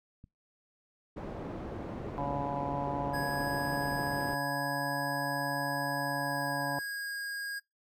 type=clicks; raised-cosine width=5 ms; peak=-38 dBFS; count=9; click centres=0.241 / 1.447 / 1.86 / 2.006 / 2.266 / 2.671 / 2.722 / 3.147 / 3.465 s
type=low-pass noise; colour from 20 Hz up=white; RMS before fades=-40 dBFS; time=1.16-4.35 s; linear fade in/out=10 ms; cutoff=490 Hz; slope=12 dB/octave
type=harmonic tone; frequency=141.4 Hz; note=C#3; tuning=35 cents sharp; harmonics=1 / 2 / 4 / 5 / 6 / 7; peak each=-39 / -39 / -39 / -39 / -39 / -39 dBFS; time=2.18-6.79 s; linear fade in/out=0 ms
type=tone with pitch glide; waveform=square; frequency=1664 to 1633.5 Hz; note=G#6 to G#6; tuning=+3 to -29 cents; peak=-36 dBFS; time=3.13-7.6 s; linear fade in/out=20 ms; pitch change=-32 cents; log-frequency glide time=6.05-7.14 s
effects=noise-tail reverb RT60 0.2 s tail -24 dB re dry